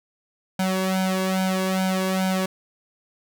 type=tone with flanger; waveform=sawtooth; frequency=188.2 Hz; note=F#3; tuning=30 cents sharp; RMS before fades=-23 dBFS; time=0.59-2.46 s; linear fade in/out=5 ms; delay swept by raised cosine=1.3 to 1.83 ms; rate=2.4 Hz; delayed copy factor=+0.95; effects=none

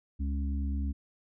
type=harmonic tone; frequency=69.6 Hz; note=C#2; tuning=8 cents sharp; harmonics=1 / 3 / 4; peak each=-29 / -39 / -41 dBFS; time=0.19-0.93 s; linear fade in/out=20 ms; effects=none

